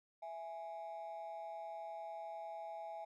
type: ring-modulated tone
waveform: triangle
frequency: 746 Hz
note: F#5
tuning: 14 cents sharp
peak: -38 dBFS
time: 0.22-3.05 s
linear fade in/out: 10 ms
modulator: 84.4 Hz
effects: tanh soft clip ceiling -38 dBFS